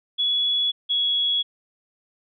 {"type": "tone pair in turn", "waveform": "sine", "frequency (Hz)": [3386, 3351], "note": ["G#7", "G#7"], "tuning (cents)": [33, 15], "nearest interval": "unison", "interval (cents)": 18, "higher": "first", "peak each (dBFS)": -19, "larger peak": "neither", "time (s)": [[0.18, 0.72], [0.89, 1.43]], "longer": "neither", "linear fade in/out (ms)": 20, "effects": []}